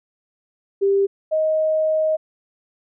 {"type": "tone pair in turn", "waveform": "sine", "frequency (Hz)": [395, 627], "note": ["G4", "D#5"], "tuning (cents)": [13, 13], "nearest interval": "minor sixth", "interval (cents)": 800, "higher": "second", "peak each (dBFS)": [-14, -16], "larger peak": "first", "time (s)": [[0.81, 1.07], [1.31, 2.17]], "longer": "second", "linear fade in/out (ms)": 20, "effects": []}